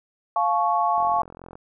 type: chord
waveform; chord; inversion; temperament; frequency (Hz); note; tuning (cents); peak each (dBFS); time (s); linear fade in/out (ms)
sine; F augmented; none; equal with one note detuned; 698.5 / 862.4 / 1108.7; F5 / A5 / C#6; 0 / -35 / 0; -23 / -23 / -23; 0.36-1.22; 2
type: click train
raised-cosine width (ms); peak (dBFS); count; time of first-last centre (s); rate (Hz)
1; -27; 26; 0.98-1.555; 43.5
effects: none